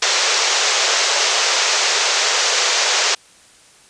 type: band-pass noise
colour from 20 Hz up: white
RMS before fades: -17 dBFS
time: 0.02-3.15 s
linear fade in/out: 5 ms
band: 400 to 6900 Hz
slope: 48 dB/octave
effects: white hiss -48 dBFS RMS until 3.89 s + resampled to 22050 Hz